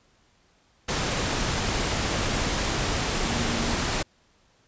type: tone in noise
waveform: sine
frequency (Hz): 233.1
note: A#3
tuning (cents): 0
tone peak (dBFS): -32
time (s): 3.24-3.75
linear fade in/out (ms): 10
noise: pink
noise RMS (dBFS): -26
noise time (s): 0.88-4.03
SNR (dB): -9
effects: pink hiss -63 dBFS RMS until 4.67 s + resampled to 16000 Hz